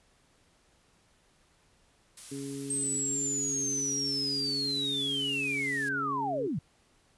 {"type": "noise", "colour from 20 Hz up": "blue", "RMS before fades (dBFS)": -43, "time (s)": [2.17, 5.89], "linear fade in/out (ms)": 5}
{"type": "harmonic tone", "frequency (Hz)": 138.59, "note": "C#3", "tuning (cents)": 0, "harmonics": [1, 2, 3], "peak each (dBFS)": [-43, -37, -42], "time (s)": [2.31, 6.48], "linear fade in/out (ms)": 10}
{"type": "linear sweep", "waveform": "sine", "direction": "down", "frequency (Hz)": [8372, 117.7], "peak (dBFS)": -29, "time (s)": [2.7, 6.59], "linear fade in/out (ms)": 5}
{"effects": ["pink hiss -66 dBFS RMS until 7.17 s", "resampled to 24000 Hz"]}